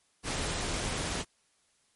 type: noise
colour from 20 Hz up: pink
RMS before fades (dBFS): -33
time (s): 0.23-1.25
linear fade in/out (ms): 50
effects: white hiss -70 dBFS RMS until 1.95 s + MP3 48 kbps